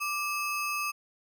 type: ring-modulated tone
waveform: square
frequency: 1887 Hz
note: A#6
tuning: 21 cents sharp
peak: -27 dBFS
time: 0-0.92 s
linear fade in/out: 20 ms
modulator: 709 Hz
effects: none